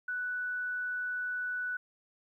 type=tone; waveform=sine; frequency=1484 Hz; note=F#6; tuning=5 cents sharp; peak=-32 dBFS; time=0.08-1.77 s; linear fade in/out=5 ms; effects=12-bit